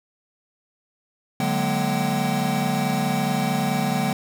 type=tone cluster; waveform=square; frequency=146 / 184 / 208.6 / 237.9 / 766 Hz; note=D3 / F#3 / G#3 / A#3 / G5; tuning=-10 / -9 / +8 / +35 / -40 cents; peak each=-28 dBFS; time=1.4-4.13 s; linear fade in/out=2 ms; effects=none